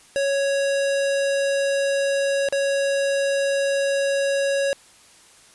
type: tone with dropouts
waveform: square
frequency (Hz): 554.4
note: C#5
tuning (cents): 0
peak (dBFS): -20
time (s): 0.16-4.73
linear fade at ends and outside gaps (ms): 0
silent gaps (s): 2.487-2.525
effects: white hiss -51 dBFS RMS until 5.54 s + resampled to 24000 Hz